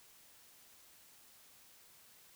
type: silence
effects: white hiss -62 dBFS RMS until 2.35 s